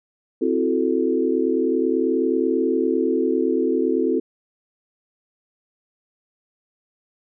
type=chord; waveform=sine; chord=F# half-diminished seventh; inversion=second; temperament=equal; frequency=261.6 / 329.6 / 370 / 440 Hz; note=C4 / E4 / F#4 / A4; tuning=0 / 0 / 0 / 0 cents; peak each=-23 dBFS; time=0.41-4.2 s; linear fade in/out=10 ms; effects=none